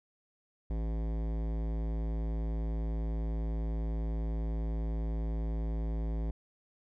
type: tone with hard clipping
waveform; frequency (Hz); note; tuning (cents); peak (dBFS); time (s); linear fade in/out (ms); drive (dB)
sine; 55; A1; 0; -33; 0.7-6.31; 5; 18
effects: none